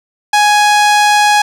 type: tone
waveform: sawtooth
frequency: 833 Hz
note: G#5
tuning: 5 cents sharp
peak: -3 dBFS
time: 0.33-1.42 s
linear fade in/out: 5 ms
effects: low-pass 9000 Hz 12 dB/octave + 7-bit